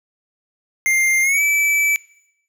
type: tone with pitch glide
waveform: square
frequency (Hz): 2105 to 2309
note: C7 to D7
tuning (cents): +10 to -30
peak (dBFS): -15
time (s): 0.86-1.96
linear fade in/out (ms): 0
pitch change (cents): +160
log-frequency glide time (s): 1.22-1.42
effects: noise-tail reverb RT60 0.8 s tail -21 dB re dry